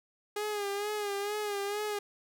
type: tone with vibrato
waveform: sawtooth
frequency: 410.9 Hz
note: G#4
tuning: 18 cents flat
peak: -28 dBFS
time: 0.36-1.99 s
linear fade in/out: 5 ms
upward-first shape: sine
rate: 2.2 Hz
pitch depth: 53 cents each way
effects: none